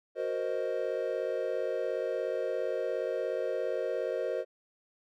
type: chord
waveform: triangle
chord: C half-diminished seventh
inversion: second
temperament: equal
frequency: 370 / 466.2 / 523.3 / 622.3 Hz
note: Gb4 / Bb4 / C5 / Eb5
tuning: 0 / 0 / 0 / 0 cents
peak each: -36 / -33 / -32 / -34 dBFS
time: 0.15-4.45 s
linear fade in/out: 50 ms
effects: none